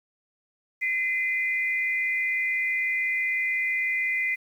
sine tone pair together, 2045 / 2419 Hz, C7 / D#7, -40 / -49 cents, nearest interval minor third, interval 291 cents, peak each -24 / -31 dBFS, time 0.81-4.36 s, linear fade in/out 20 ms, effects 9-bit

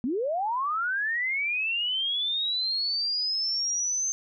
sine linear sweep, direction up, 220 to 6300 Hz, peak -25 dBFS, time 0.04-4.12 s, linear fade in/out 0 ms, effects none

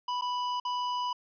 square tone with dropouts, 987.8 Hz, B5, in tune, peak -30 dBFS, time 0.08-1.13 s, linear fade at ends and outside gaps 5 ms, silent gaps 0.212-0.22 / 0.6-0.65 s, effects resampled to 11025 Hz + 12-bit

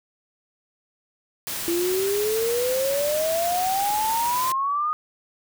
white noise, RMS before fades -30 dBFS, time 1.47-4.52 s, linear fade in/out 0 ms
sine exponential sweep, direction up, 336.6 to 1244.5 Hz, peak -21 dBFS, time 1.68-4.93 s, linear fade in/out 0 ms
effects none

